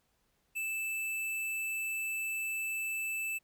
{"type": "tone", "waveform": "square", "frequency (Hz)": 2637, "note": "E7", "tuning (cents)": 0, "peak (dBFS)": -34, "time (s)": [0.55, 3.39], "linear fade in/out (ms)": 20, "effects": ["pink hiss -75 dBFS RMS until 3.43 s"]}